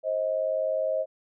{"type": "tone pair together", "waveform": "sine", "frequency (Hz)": [530, 629.8], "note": ["C5", "D#5"], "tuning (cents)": [22, 21], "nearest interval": "minor third", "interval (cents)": 299, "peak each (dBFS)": [-28, -26], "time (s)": [0.03, 1.06], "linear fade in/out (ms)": 50, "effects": []}